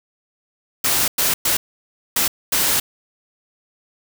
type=noise bursts at uneven times; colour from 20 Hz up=white; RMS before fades=-18 dBFS; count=5; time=0.84-1.08 / 1.18-1.34 / 1.45-1.57 / 2.16-2.28 / 2.52-2.8 s; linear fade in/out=5 ms; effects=none